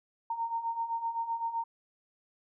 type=beating tone pair; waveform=sine; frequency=915 / 922.8 Hz; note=A#5 / A#5; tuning=-32 / -18 cents; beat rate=7.8 Hz; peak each=-37 / -32 dBFS; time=0.3-1.64 s; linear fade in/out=5 ms; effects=none

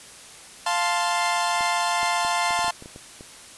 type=chord; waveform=sawtooth; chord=F major; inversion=none; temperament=equal; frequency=698.5 / 880 / 1046.5 Hz; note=F5 / A5 / C6; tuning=0 / 0 / 0 cents; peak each=-22 dBFS; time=0.66-2.71 s; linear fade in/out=5 ms
type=clicks; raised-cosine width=2 ms; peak=-27 dBFS; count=11; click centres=1.608 / 2.031 / 2.249 / 2.507 / 2.591 / 2.645 / 2.681 / 2.824 / 2.859 / 2.961 / 3.209 s
effects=white hiss -44 dBFS RMS until 3.57 s + resampled to 24000 Hz

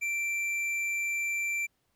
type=tone with tanh clipping; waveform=sine; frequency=2349 Hz; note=D7; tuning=in tune; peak=-30 dBFS; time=0.01-1.67 s; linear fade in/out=20 ms; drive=9 dB; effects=pink hiss -75 dBFS RMS until 1.95 s

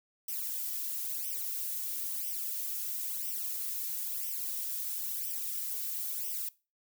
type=noise with flanger; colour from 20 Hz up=violet; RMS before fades=-36 dBFS; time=0.28-6.49 s; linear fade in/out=5 ms; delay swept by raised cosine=0.35 to 2.75 ms; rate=1 Hz; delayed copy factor=+1; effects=noise-tail reverb RT60 0.3 s tail -21 dB re dry

